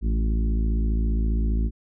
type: harmonic tone with a mistuned harmonic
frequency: 55 Hz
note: A1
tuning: in tune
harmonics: 1 / 2 / 3 / 4 / 5 / 6 / 7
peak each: -20 / -35 / -35 / -32 / -37 / -40 / -44 dBFS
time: 0.01-1.71 s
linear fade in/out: 50 ms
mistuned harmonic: 3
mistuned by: +33 cents
effects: none